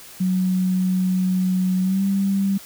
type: tone with pitch glide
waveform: sine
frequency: 185 to 196 Hz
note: F#3 to G3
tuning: 0 to 0 cents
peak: -17 dBFS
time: 0.2-2.58 s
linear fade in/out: 10 ms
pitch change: +100 cents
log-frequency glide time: 1.82-2.03 s
effects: white hiss -42 dBFS RMS until 2.65 s